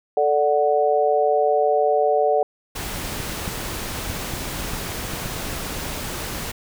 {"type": "chord", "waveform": "sine", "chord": "D major", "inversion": "second", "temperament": "equal", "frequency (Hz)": [440, 587.3, 740], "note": ["A4", "D5", "F#5"], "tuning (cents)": [0, 0, 0], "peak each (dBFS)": -20, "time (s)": [0.17, 2.43], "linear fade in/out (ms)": 2}
{"type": "noise", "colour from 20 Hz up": "pink", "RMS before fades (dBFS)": -29, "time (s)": [2.75, 6.52], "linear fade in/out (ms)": 10}
{"type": "clicks", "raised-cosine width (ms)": 5, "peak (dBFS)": -18, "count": 8, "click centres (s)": [3.202, 3.297, 3.478, 4.1, 4.338, 4.735, 5.136, 5.259]}
{"effects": []}